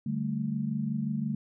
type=chord; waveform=sine; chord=D suspended fourth; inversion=none; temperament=equal with one note detuned; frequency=146.83 / 194.31 / 220 Hz; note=D3 / G3 / A3; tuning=0 / -15 / 0 cents; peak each=-33 / -34 / -31 dBFS; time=0.06-1.35 s; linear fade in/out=5 ms; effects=none